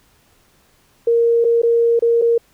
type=tone with dropouts; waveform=sine; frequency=466.2 Hz; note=A#4; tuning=in tune; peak=-11 dBFS; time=1.07-2.38 s; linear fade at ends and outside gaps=5 ms; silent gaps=1.444-1.448 / 1.619-1.632 / 1.993-2.022 / 2.216-2.22 s; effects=pink hiss -56 dBFS RMS until 2.53 s